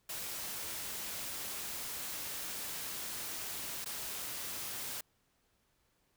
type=noise with dropouts; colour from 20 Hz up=white; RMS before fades=-41 dBFS; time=0.09-5.01 s; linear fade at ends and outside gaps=5 ms; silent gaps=3.846-3.858 s; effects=pink hiss -75 dBFS RMS until 6.16 s